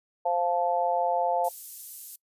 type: chord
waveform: sine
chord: F major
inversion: second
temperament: just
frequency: 523.8 / 698.5 / 873.1 Hz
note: C5 / F5 / A5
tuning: +2 / 0 / -14 cents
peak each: -29 / -26 / -28 dBFS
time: 0.25-1.49 s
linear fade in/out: 10 ms
type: high-pass noise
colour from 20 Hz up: white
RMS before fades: -40 dBFS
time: 1.44-2.16 s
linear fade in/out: 5 ms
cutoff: 9100 Hz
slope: 12 dB/octave
effects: noise-tail reverb RT60 0.1 s tail -24 dB re dry + resampled to 32000 Hz